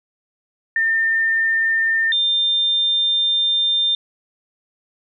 sine tone pair in turn, 1806 / 3600 Hz, A6 / A7, +45 / +39 cents, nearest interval octave, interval 1194 cents, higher second, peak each -15 dBFS, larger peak neither, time 0.76-2.12 / 2.12-3.95 s, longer second, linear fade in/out 2 ms, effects none

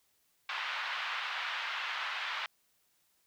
pink band-pass noise, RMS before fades -37 dBFS, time 0.49-2.46 s, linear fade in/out 2 ms, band 1000 to 3500 Hz, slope 24 dB/octave, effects white hiss -73 dBFS RMS until 3.26 s

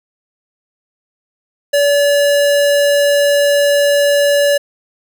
square tone, 573 Hz, D5, 43 cents flat, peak -10 dBFS, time 1.73-4.58 s, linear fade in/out 10 ms, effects none

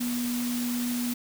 sine tone in noise, 242.8 Hz, B3, 29 cents flat, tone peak -27 dBFS, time 0-1.14 s, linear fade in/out 10 ms, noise white, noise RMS -36 dBFS, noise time 0-1.14 s, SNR +6 dB, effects none

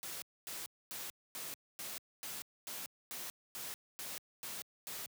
white noise bursts, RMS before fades -44 dBFS, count 12, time 0.03-5.06 s, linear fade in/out 0 ms, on 190 ms, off 250 ms, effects high-pass 100 Hz 12 dB/octave

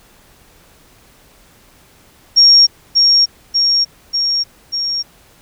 sine tone with echo, 5560 Hz, F8, 9 cents flat, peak -4 dBFS, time 2.36-2.67 s, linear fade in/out 20 ms, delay 590 ms, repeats 4, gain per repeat -3 dB, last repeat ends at 5.03 s, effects pink hiss -48 dBFS RMS until 5.41 s

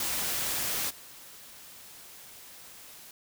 white noise with level steps, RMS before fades -31 / -49 dBFS, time 0-3.11 s, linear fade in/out 2 ms, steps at 0.89 s, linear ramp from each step 20 ms, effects none

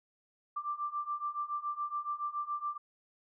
sine beating tone pair, 1174.7 / 1181.8 Hz, D6 / D6, 0 / +10 cents, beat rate 7.1 Hz, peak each -38 / -36 dBFS, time 0.56-2.78 s, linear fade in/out 10 ms, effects none

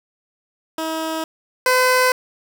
15% pulse tone pair in turn, 320.3 / 508.4 Hz, E4 / C5, -50 / -50 cents, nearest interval minor sixth, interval 800 cents, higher second, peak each -16 / -7 dBFS, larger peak second, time 0.78-1.24 / 1.66-2.12 s, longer neither, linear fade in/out 2 ms, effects none

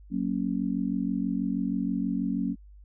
sine chord, F# major, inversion none, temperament just, 185 / 231.2 / 277.5 Hz, F#3 / A#3 / C#4, 0 / -14 / +2 cents, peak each -30 dBFS, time 0.1-2.56 s, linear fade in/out 50 ms, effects added 50 Hz sine -47 dBFS peak until 2.84 s

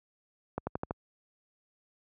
accelerating click train, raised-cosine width 1 ms, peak -18 dBFS, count 5, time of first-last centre 0.58-0.909 s, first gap 90 ms, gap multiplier 0.94, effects high-pass 60 Hz 12 dB/octave

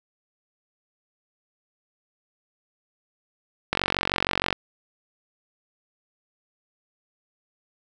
click train, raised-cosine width 0.3 ms, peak -5 dBFS, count 38, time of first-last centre 3.73-4.527 s, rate 46.4 Hz, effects none

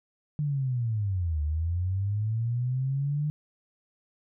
sine linear two-way sweep, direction down then up, 151.3 to 73.42 to 151.3 Hz, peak -25 dBFS, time 0.39-3.3 s, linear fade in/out 0 ms, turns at 1.42 s, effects none

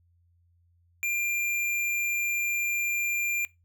square tone, 2388 Hz, D7, 28 cents sharp, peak -27 dBFS, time 1.03-3.45 s, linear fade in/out 0 ms, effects noise-tail reverb RT60 0.2 s tail -20 dB re dry + added 86 Hz sine -62 dBFS peak until 3.64 s

